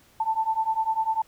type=beating tone pair; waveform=sine; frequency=880 / 890 Hz; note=A5 / A5; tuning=0 / +20 cents; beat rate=10 Hz; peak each=-26 / -25 dBFS; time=0.2-1.22 s; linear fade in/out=5 ms; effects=pink hiss -58 dBFS RMS until 1.27 s